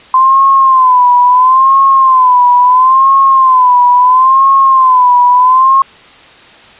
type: tone with vibrato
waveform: sine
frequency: 1031 Hz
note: C6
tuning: 26 cents flat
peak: -3 dBFS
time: 0.14-5.82 s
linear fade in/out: 2 ms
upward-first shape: sine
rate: 0.74 Hz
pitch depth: 90 cents each way
effects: white hiss -37 dBFS RMS until 6.79 s + resampled to 8000 Hz